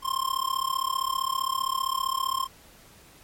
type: tone with amplitude modulation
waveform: square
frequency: 1059 Hz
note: C6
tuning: 21 cents sharp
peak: -22 dBFS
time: 0.02-2.48 s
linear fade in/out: 50 ms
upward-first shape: sine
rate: 35.3 Hz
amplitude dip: 95%
effects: pink hiss -53 dBFS RMS until 3.23 s + MP3 64 kbps